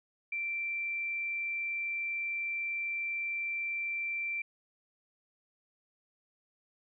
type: tone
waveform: sine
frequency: 2349 Hz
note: D7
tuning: in tune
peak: -32 dBFS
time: 0.32-4.42 s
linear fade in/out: 5 ms
effects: none